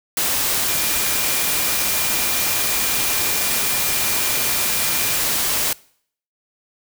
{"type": "tone in noise", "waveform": "sine", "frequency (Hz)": 2400, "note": "D7", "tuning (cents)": 37, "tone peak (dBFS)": -31, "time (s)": [0.68, 5.17], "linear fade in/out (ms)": 2, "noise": "white", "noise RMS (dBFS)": -20, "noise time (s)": [0.17, 5.73], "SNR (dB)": -14, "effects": ["noise-tail reverb RT60 0.6 s tail -23 dB re dry"]}